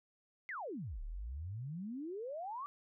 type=exponential two-way sweep; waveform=sine; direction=down then up; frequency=2190 to 34.05 to 1182 Hz; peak=-40 dBFS; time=0.49-2.66 s; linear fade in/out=0 ms; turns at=1.02 s; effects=none